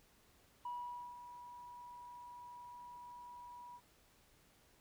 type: tone with ADSR envelope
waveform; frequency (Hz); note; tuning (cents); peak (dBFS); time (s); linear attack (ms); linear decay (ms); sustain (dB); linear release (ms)
sine; 972; B5; -28; -39; 0.65-3.81; 5; 500; -11; 59
effects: tanh soft clip ceiling -37 dBFS + pink hiss -69 dBFS RMS until 4.8 s